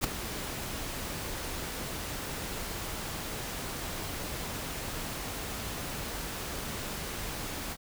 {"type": "noise with ADSR envelope", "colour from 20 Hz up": "pink", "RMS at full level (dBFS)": -26, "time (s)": [0.01, 7.77], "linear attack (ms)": 33, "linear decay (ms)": 8, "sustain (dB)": -11, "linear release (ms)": 48, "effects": []}